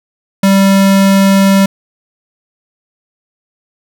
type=tone; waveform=square; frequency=195.2 Hz; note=G3; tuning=7 cents flat; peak=-6 dBFS; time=0.43-1.66 s; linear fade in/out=5 ms; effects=none